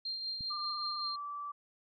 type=tone with tremolo; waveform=sine; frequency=4186 Hz; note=C8; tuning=in tune; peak=-34 dBFS; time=0.05-1.16 s; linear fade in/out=5 ms; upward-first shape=triangle; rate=5.2 Hz; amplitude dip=45%
type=click; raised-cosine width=5 ms; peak=-35 dBFS; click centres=0.408 s
type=tone with pitch glide; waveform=sine; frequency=1195 to 1161 Hz; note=D6 to D6; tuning=+30 to -20 cents; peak=-38 dBFS; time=0.5-1.52 s; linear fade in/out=10 ms; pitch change=-50 cents; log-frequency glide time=0.99-1.13 s
effects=none